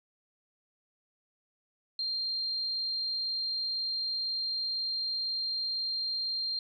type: tone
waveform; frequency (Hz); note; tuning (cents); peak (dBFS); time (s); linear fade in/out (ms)
sine; 4186; C8; 0; -30; 1.99-6.59; 2
effects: none